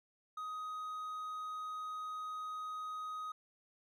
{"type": "tone", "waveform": "triangle", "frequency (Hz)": 1254, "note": "D#6", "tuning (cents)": 13, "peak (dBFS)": -38, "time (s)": [0.37, 3.32], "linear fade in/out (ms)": 5, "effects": []}